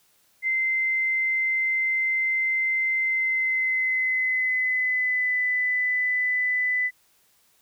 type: tone with pitch glide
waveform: sine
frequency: 2075 to 1998.5 Hz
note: C7 to B6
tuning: -15 to +20 cents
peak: -21 dBFS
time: 0.42-6.91 s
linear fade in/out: 50 ms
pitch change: -65 cents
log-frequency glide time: 3.02-5.37 s
effects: white hiss -63 dBFS RMS until 7.61 s